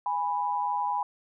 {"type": "tone pair together", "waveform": "sine", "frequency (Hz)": [823.9, 987.8], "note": ["G#5", "B5"], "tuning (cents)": [-14, 0], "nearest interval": "minor third", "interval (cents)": 314, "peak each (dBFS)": [-29, -28], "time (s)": [0.06, 1.03], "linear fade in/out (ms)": 2, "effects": []}